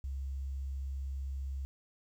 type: tone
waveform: sine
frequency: 67.6 Hz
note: C#2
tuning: 43 cents flat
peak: -35 dBFS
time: 0.04-1.65 s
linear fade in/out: 0 ms
effects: 11-bit